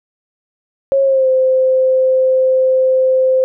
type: tone with pitch glide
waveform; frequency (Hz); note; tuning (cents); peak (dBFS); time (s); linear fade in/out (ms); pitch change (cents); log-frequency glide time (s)
sine; 545 to 519.8; C#5 to C5; -29 to -11; -9; 0.92-3.44; 0; -82; 1.03-1.28
effects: none